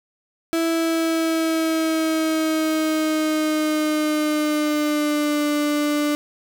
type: tone with pitch glide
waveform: 35% pulse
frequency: 329.6 to 295.3 Hz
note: E4 to D4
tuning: 0 to +10 cents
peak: -17 dBFS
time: 0.53-6.15 s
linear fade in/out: 0 ms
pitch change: -190 cents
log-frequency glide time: 0.69-5.47 s
effects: none